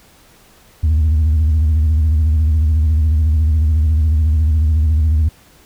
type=tone with vibrato; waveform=sine; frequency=77.78 Hz; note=D#2; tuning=in tune; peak=-8 dBFS; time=0.83-5.29 s; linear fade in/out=10 ms; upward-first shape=square; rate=14 Hz; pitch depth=74 cents each way; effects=tanh soft clip ceiling -9 dBFS + pink hiss -48 dBFS RMS until 5.65 s